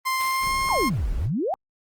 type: tone with pitch glide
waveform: 30% pulse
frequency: 1046.5 to 1065.4 Hz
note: C6 to C6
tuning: 0 to +31 cents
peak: -19 dBFS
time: 0.05-0.9 s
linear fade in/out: 20 ms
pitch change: +31 cents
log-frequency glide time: 0.21-0.56 s
type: noise with exponential decay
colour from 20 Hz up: white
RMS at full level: -35 dBFS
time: 0.2-0.85 s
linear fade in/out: 2 ms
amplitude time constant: 140 ms
type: noise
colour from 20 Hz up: brown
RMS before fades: -35 dBFS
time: 0.4-1.29 s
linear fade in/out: 50 ms
type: exponential two-way sweep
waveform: sine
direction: down then up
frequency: 1100 to 36.25 to 825 Hz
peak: -22 dBFS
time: 0.69-1.54 s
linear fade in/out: 0 ms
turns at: 1.11 s
effects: Opus 24 kbps